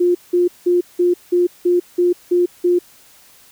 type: tone bursts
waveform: sine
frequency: 353.6 Hz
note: F4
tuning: 22 cents sharp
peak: -11 dBFS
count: 9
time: 0-2.79 s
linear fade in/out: 10 ms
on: 150 ms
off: 180 ms
effects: white hiss -48 dBFS RMS until 3.51 s